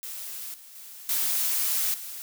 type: noise with level steps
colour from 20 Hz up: blue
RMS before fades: -37 / -48 / -44 / -26 / -38 dBFS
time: 0.03-2.22 s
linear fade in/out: 0 ms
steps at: 0.54 / 0.75 / 1.09 / 1.94 s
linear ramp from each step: 2 ms
effects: none